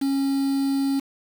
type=tone with quantisation; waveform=triangle; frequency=274 Hz; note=C#4; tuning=20 cents flat; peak=-18 dBFS; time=0.01-1 s; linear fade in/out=10 ms; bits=6; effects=none